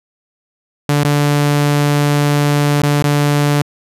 sawtooth tone with dropouts, 145.6 Hz, D3, 15 cents flat, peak -7 dBFS, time 0.89-3.62 s, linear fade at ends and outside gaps 2 ms, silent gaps 1.036-1.047 / 2.819-2.832 / 3.024-3.04 s, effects resampled to 32000 Hz

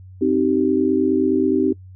sine chord, C minor, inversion none, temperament equal with one note detuned, 261.6 / 311.1 / 385.9 Hz, C4 / Eb4 / G4, 0 / 0 / -27 cents, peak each -19 dBFS, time 0.21-1.73 s, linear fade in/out 10 ms, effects noise-tail reverb RT60 0.1 s tail -21 dB re dry + added 93 Hz sine -38 dBFS peak until 1.95 s

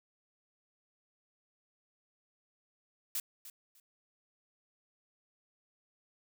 blue noise with echo, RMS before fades -35 dBFS, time 3.15-3.2 s, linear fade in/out 2 ms, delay 300 ms, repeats 2, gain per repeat -14 dB, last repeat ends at 3.8 s, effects none

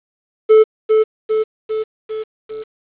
triangle tone with echo, 435.8 Hz, A4, 17 cents flat, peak -3 dBFS, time 0.49-0.64 s, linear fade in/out 20 ms, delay 400 ms, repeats 5, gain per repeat -4 dB, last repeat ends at 2.64 s, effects resampled to 8000 Hz + 7-bit

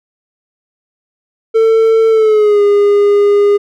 triangle tone with pitch glide, 447.7 to 408.2 Hz, A4 to G#4, +30 to -30 cents, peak -4 dBFS, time 1.54-3.58 s, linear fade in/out 20 ms, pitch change -160 cents, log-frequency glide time 2.09-2.62 s, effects none

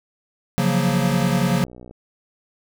square chord, Gb major seventh, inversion second, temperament equal, 138.59 / 174.61 / 185 / 233.1 Hz, Db3 / F3 / Gb3 / Bb3, 0 / 0 / 0 / 0 cents, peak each -23 / -23 / -23 / -25 dBFS, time 0.58-1.64 s, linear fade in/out 0 ms
click train, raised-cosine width 2 ms, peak -27 dBFS, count 65, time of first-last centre 0.87-1.911 s, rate 61.5 Hz
effects none

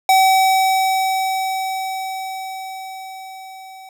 square tone with level ramp, 762 Hz, G5, 49 cents flat, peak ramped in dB -10 to -37 dBFS, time 0.09-3.89 s, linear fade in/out 2 ms, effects none

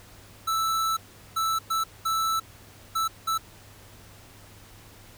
square tone bursts at uneven times, 1318.5 Hz, E6, in tune, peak -24 dBFS, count 6, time 0.47-0.97 / 1.36-1.59 / 1.7-1.84 / 2.05-2.4 / 2.95-3.08 / 3.27-3.38 s, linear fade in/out 10 ms, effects added 101 Hz sine -53 dBFS peak until 5.17 s + pink hiss -51 dBFS RMS until 5.17 s

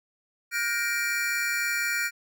square chord, G minor seventh, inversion third, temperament equal with one note detuned, 1422.2 / 1568 / 1864.7 / 2349 Hz, F6 / G6 / Bb6 / D7, +31 / 0 / 0 / 0 cents, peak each -31 / -36 / -32 / -30 dBFS, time 0.51-2.11 s, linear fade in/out 50 ms, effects none

